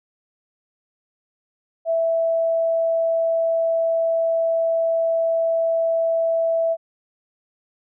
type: tone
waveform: sine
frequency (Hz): 659.3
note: E5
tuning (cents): 0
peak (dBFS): -17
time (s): 1.85-6.77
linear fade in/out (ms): 50
effects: none